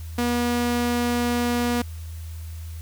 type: tone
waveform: sawtooth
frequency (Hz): 240.9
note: B3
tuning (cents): -43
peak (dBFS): -17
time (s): 0.18-1.82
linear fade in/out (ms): 5
effects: added 81 Hz sine -32 dBFS peak until 2.81 s + white hiss -49 dBFS RMS until 2.81 s